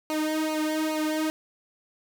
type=tone with flanger; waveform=sawtooth; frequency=310.7 Hz; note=D#4; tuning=2 cents flat; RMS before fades=-27 dBFS; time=0.1-1.3 s; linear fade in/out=0 ms; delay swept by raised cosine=0.57 to 2.47 ms; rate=2.4 Hz; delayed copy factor=-0.95; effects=none